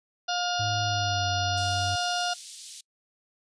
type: harmonic tone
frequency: 710 Hz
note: F5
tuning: 28 cents sharp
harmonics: 1 / 2 / 4 / 5 / 6 / 7 / 8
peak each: -29 / -32 / -35 / -36 / -37 / -37 / -38 dBFS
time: 0.28-2.34 s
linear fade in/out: 10 ms
type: tone with pitch glide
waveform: triangle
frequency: 105.8 to 95.9 Hz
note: G#2 to G2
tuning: +33 to -37 cents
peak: -28 dBFS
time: 0.59-1.96 s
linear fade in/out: 10 ms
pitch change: -170 cents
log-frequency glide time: 0.83-1.28 s
type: high-pass noise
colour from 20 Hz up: pink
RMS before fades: -42 dBFS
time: 1.57-2.81 s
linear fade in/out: 5 ms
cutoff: 3600 Hz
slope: 24 dB/octave
effects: noise-tail reverb RT60 0.1 s tail -26 dB re dry + resampled to 22050 Hz